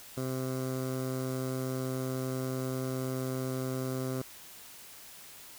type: tone with notch filter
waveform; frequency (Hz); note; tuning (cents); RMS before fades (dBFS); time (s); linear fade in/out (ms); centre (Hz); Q
15% pulse; 130.1; C3; -9; -34; 0.17-4.22; 5; 2700; 0.53
effects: white hiss -50 dBFS RMS until 5.58 s